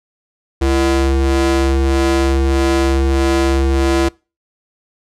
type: ring-modulated tone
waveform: 40% pulse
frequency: 134.8 Hz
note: C#3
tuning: 48 cents flat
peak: -8 dBFS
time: 0.61-4.09 s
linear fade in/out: 10 ms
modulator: 203 Hz
effects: noise-tail reverb RT60 0.3 s tail -25 dB re dry + low-pass 9000 Hz 12 dB/octave